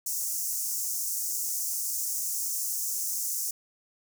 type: high-pass noise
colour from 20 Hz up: pink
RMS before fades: -31 dBFS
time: 0.06-3.51 s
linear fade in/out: 5 ms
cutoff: 5800 Hz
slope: 48 dB/octave
effects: none